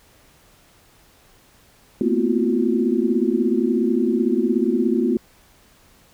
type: tone cluster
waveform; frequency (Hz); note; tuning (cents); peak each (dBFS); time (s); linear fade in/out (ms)
sine; 222.4 / 239.6 / 256 / 337.3 / 367.8; A3 / A#3 / C4 / E4 / F#4; +19 / +48 / -38 / +40 / -10; -23; 2.01-5.17; 2
effects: pink hiss -54 dBFS RMS until 6.13 s